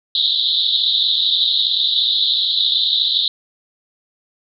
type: band-pass noise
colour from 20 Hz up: white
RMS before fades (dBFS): -17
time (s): 0.15-3.28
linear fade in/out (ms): 2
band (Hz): 3500 to 4000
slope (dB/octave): 96
effects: none